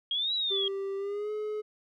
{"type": "exponential two-way sweep", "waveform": "sine", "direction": "up then down", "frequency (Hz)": [3234, 3951, 3234], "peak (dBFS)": -27, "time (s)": [0.11, 0.68], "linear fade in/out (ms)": 2, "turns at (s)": 0.34}
{"type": "tone with pitch glide", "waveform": "triangle", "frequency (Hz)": [392, 425], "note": ["G4", "G#4"], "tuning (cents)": [0, 40], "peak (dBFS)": -29, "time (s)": [0.5, 1.62], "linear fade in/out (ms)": 20, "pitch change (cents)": 140, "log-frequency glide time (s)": [0.97, 1.31]}
{"effects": []}